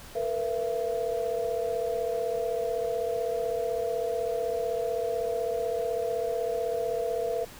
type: tone cluster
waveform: sine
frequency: 456.1 / 492 / 672 Hz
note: A#4 / B4 / E5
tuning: -38 / -7 / +33 cents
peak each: -31 dBFS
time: 0.15-7.45 s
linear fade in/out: 10 ms
effects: pink hiss -47 dBFS RMS until 7.59 s